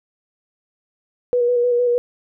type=tone with vibrato; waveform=sine; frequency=485.7 Hz; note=B4; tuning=29 cents flat; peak=-14 dBFS; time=1.33-1.98 s; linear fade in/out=0 ms; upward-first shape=square; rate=6.5 Hz; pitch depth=20 cents each way; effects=none